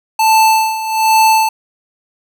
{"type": "tone with tremolo", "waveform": "square", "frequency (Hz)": 881, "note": "A5", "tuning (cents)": 2, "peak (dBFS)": -7, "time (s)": [0.19, 1.49], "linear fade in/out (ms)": 5, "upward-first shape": "sine", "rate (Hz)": 1.2, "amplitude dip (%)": 75, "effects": []}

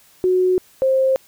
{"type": "tone pair in turn", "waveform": "sine", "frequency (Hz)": [367.7, 528.5], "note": ["F#4", "C5"], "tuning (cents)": [-11, 17], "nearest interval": "tritone", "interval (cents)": 628, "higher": "second", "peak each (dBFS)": -13, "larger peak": "neither", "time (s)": [[0.24, 0.58], [0.82, 1.16]], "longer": "neither", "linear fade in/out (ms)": 0, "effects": ["white hiss -52 dBFS RMS until 1.27 s"]}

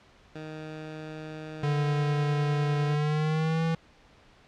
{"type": "tone", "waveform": "15% pulse", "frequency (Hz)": 155.56, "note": "D#3", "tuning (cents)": 0, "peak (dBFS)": -31, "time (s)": [0.35, 2.95], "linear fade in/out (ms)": 5}
{"type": "tone with pitch glide", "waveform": "square", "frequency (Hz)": [145.7, 163.54], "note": ["D3", "E3"], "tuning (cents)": [-13, -13], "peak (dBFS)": -25, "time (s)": [1.63, 3.75], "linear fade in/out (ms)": 5, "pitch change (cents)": 200, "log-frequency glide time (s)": [2.85, 3.64]}
{"effects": ["pink hiss -57 dBFS RMS until 4.47 s", "low-pass 4000 Hz 12 dB/octave"]}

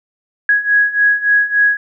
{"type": "beating tone pair", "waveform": "sine", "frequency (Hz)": [1661.2, 1664.7], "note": ["G#6", "G#6"], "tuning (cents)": [0, 4], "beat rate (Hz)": 3.5, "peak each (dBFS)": [-15, -12], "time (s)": [0.49, 1.77], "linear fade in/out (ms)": 2, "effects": []}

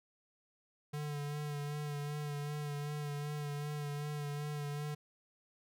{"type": "tone with vibrato", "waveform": "square", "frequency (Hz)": 146.83, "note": "D3", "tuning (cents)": 0, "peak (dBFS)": -38, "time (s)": [0.93, 4.95], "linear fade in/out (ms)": 10, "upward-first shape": "sine", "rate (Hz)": 2.6, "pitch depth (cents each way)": 28, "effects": []}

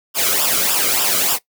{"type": "noise with flanger", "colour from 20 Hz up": "white", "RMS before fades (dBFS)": -17, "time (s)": [0.14, 1.39], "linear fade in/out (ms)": 50, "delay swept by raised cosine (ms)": [0.47, 1.14], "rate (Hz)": 3.4, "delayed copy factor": -0.75, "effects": ["noise-tail reverb RT60 0.1 s tail -18 dB re dry"]}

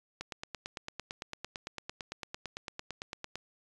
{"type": "click train", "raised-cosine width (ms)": 0.2, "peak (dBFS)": -21, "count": 29, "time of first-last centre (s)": [0.21, 3.356], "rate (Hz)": 8.9, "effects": ["resampled to 24000 Hz"]}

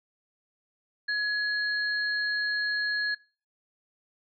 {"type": "tone pair together", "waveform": "sine", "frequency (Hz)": [1683, 4238], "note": ["G#6", "C8"], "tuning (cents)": [23, 21], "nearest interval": "octave + major third", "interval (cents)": 1598, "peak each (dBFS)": [-26, -34], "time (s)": [1.08, 3.15], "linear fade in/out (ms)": 10, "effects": ["noise-tail reverb RT60 0.4 s tail -24 dB re dry"]}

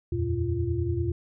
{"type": "tone cluster", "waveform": "sine", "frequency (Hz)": [81.4, 91.6, 118.5, 345], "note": ["E2", "F#2", "A#2", "F4"], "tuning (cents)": [-21, -17, 29, -21], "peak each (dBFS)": -30, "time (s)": [0.12, 1.12], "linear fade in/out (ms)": 5, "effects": []}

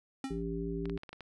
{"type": "tone with exponential decay", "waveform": "square", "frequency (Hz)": 268.1, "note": "C4", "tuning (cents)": 42, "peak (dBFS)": -33, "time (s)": [0.24, 0.43], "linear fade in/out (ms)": 2, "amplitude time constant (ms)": 41}
{"type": "harmonic tone", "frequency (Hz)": 56.5, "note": "A1", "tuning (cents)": 47, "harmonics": [1, 3, 5, 7], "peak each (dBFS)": [-40, -38, -40, -38], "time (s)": [0.3, 0.98], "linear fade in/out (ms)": 10}
{"type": "clicks", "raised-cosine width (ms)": 0.3, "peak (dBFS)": -29, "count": 7, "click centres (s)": [0.856, 0.897, 0.976, 1.034, 1.092, 1.13, 1.207]}
{"effects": ["resampled to 24000 Hz"]}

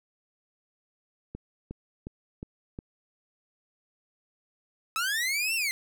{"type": "click train", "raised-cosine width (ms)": 3, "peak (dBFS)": -24, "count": 5, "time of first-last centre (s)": [1.35, 2.789], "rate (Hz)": 2.78}
{"type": "linear two-way sweep", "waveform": "sawtooth", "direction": "up then down", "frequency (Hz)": [1273, 2764, 2036], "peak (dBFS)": -23, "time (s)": [4.96, 5.71], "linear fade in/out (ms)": 0, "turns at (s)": 5.55}
{"effects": []}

